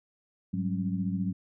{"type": "tone cluster", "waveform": "sine", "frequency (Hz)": [102.8, 184.8, 199.4, 274.2], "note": ["G#2", "F#3", "G3", "C#4"], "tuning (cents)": [-17, -2, 30, -19], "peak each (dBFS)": [-36, -29, -35, -38], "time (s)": [0.53, 1.33], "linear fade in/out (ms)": 10, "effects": []}